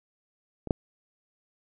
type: clicks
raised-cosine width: 2 ms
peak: -22 / -9 dBFS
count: 2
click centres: 0.673 / 0.708 s
effects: none